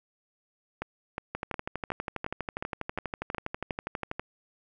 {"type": "two click trains", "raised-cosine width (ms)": 0.5, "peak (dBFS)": [-17, -17], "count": [9, 36], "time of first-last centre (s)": [[0.82, 3.708], [1.35, 4.196]], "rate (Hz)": [2.77, 12.3], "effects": []}